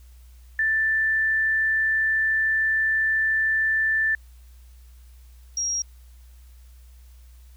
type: tone pair in turn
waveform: sine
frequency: 1767 / 5634 Hz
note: A6 / F8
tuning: +7 / +14 cents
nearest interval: octave + minor sixth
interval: 2007 cents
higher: second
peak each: -19 / -23 dBFS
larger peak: first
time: 0.59-4.15 / 5.57-5.82 s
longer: first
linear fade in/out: 2 ms
effects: added 61 Hz sine -45 dBFS peak until 7.56 s + white hiss -61 dBFS RMS until 7.56 s